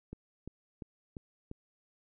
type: click train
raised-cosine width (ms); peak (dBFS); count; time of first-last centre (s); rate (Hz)
3; -29; 5; 0.13-1.514; 2.89
effects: none